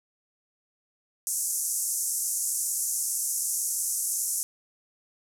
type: band-pass noise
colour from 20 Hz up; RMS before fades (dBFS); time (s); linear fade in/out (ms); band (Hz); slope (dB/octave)
white; -29; 1.27-4.43; 0; 6000 to 12000; 48
effects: none